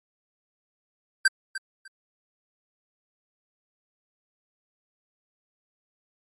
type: tone with echo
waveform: square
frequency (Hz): 1568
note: G6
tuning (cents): 0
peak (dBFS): -16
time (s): 1.25-1.28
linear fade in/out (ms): 5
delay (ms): 300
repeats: 2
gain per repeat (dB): -14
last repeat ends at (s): 1.88
effects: MP3 48 kbps